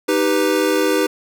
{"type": "chord", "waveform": "square", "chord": "Eb augmented", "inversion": "none", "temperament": "equal", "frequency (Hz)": [311.1, 392, 493.9], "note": ["Eb4", "G4", "B4"], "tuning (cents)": [0, 0, 0], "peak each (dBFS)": -20, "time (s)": [0.08, 1.07], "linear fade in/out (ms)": 10, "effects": []}